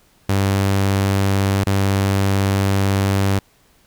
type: tone with dropouts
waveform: sawtooth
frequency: 98 Hz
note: G2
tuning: in tune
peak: -11 dBFS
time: 0.29-3.39 s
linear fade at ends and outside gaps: 5 ms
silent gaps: 1.641-1.667 s
effects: pink hiss -56 dBFS RMS until 3.86 s